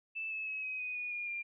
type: tone with pitch steps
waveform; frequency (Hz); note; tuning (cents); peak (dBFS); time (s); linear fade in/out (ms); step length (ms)
sine; 2637 / 2601 / 2565 / 2530 / 2495 / 2460 / 2427 / 2393; E7 / E7 / E7 / D#7 / D#7 / D#7 / D#7 / D7; 0 / -24 / -48 / +28 / +4 / -20 / -44 / +32; -36; 0.15-1.43; 20; 160
effects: none